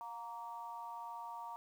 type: tone with amplitude modulation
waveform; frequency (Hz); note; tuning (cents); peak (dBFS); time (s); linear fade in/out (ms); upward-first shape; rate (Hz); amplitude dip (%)
sine; 932.3; A#5; 0; -39; 0.01-1.56; 0; sine; 222; 95
effects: 11-bit